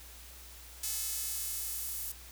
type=tone with high-pass filter sweep; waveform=sawtooth; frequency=431.7 Hz; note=A4; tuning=33 cents flat; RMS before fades=-37 dBFS; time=0.83-2.12 s; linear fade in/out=5 ms; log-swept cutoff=7600 to 12000 Hz; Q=0.73; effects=added 60 Hz sine -52 dBFS peak until 2.31 s + white hiss -52 dBFS RMS until 2.31 s